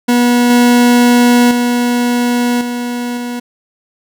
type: tone with level steps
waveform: 40% pulse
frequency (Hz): 242.5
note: B3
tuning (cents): -31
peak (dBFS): -7 / -5 / -10 / -16 / -18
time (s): 0.08-3.4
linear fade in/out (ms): 10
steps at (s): 0.5 / 1.51 / 2.61 / 3.17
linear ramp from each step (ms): 2
effects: none